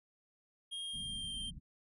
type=tone with pitch glide; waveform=square; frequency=3238 to 3157 Hz; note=G#7 to G7; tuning=-45 to +12 cents; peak=-40 dBFS; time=0.71-1.51 s; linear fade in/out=20 ms; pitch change=-43 cents; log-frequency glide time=0.83-1.36 s
type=low-pass noise; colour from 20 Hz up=pink; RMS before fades=-49 dBFS; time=0.93-1.6 s; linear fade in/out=20 ms; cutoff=250 Hz; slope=48 dB/octave
effects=resampled to 24000 Hz